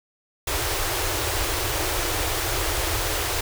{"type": "band-stop noise", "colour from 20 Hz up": "pink", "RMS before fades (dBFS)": -25, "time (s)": [0.47, 3.41], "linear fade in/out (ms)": 5, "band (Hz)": [120, 300], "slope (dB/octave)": 96, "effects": []}